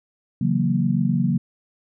sine chord, F# dominant seventh, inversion second, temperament equal, 138.59 / 164.81 / 185 / 233.1 Hz, C#3 / E3 / F#3 / A#3, 0 / 0 / 0 / 0 cents, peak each -23 / -25 / -22 / -23 dBFS, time 0.41-1.38 s, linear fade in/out 5 ms, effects none

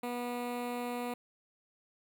15% pulse tone with notch filter, 243.3 Hz, B3, 26 cents flat, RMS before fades -37 dBFS, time 0.03-1.14 s, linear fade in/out 5 ms, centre 5700 Hz, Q 0.93, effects none

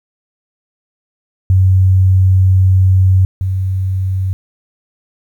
sine tone pair in turn, 94 / 94.51 Hz, F#2 / F#2, +28 / +37 cents, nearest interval unison, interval 9 cents, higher second, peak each -6 / -13 dBFS, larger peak first, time 1.5-3.25 / 3.41-4.33 s, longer first, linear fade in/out 0 ms, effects 8-bit

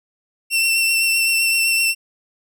sawtooth tone with vibrato, 2700 Hz, E7, 41 cents sharp, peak -12 dBFS, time 0.5-1.95 s, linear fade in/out 50 ms, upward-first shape sine, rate 7.8 Hz, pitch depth 18 cents each way, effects none

